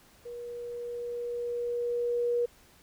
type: tone with level ramp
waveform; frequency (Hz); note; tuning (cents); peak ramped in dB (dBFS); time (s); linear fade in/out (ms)
sine; 479.2; A#4; +48; -38 to -24; 0.25-2.46; 10
effects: pink hiss -59 dBFS RMS until 2.82 s